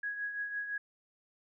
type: tone with tremolo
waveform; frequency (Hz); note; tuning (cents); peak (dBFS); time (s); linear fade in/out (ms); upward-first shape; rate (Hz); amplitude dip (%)
sine; 1661.2; G#6; 0; -32; 0.03-0.78; 5; triangle; 5.9; 60
effects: none